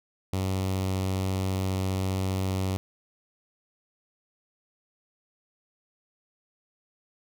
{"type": "tone with notch filter", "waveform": "sawtooth", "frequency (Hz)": 94.8, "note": "F#2", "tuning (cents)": 43, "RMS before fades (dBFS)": -28, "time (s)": [0.33, 2.77], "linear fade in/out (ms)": 0, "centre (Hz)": 1600, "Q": 1.7, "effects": []}